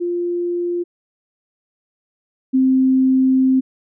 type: tone pair in turn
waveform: sine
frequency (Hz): 349.2 / 261.6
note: F4 / C4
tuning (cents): 0 / 0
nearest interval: perfect fourth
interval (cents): 500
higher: first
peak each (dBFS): -18 / -11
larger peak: second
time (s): 0-0.84 / 2.53-3.61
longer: second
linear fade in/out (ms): 20
effects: none